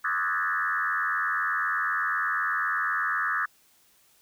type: tone with frequency modulation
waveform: sine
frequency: 1474 Hz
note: F#6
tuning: 7 cents flat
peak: -24 dBFS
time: 0.04-3.46 s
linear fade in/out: 10 ms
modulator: 88 Hz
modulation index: 3.6
effects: white hiss -62 dBFS RMS until 4.21 s